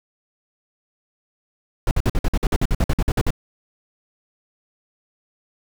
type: noise bursts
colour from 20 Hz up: brown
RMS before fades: -17 dBFS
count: 16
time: 1.87-3.306 s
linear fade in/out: 2 ms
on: 41 ms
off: 52 ms
effects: none